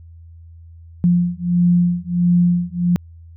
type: beating tone pair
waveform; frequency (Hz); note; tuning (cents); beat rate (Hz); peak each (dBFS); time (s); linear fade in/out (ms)
sine; 174.61 / 176.11; F3 / F3; 0 / +15; 1.5; -16; 1.04-2.96; 0
effects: added 83 Hz sine -38 dBFS peak until 3.36 s